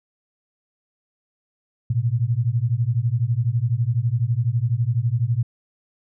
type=beating tone pair; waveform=sine; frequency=112.3 / 124.3 Hz; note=A2 / B2; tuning=+36 / +12 cents; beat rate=12 Hz; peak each=-21 dBFS; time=1.9-5.43 s; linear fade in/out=5 ms; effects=none